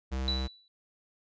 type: tone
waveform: square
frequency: 65.41 Hz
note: C2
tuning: in tune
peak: -31 dBFS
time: 0.11-0.48 s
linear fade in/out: 20 ms
type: tone with exponential decay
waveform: sine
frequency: 3951 Hz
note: B7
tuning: in tune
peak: -26 dBFS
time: 0.28-0.68 s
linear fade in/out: 1 ms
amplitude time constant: 85 ms
effects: resampled to 16000 Hz